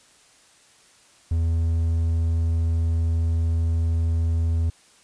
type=tone; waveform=triangle; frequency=82.41 Hz; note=E2; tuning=in tune; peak=-17 dBFS; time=1.31-4.7 s; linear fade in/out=5 ms; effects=white hiss -55 dBFS RMS until 5.03 s + resampled to 22050 Hz